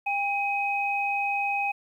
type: tone pair together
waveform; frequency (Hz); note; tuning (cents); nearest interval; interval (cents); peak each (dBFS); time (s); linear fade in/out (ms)
sine; 802.6 / 2524; G5 / D#7; +41 / +24; octave + minor sixth; 1983; -27; 0.06-1.72; 10
effects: 10-bit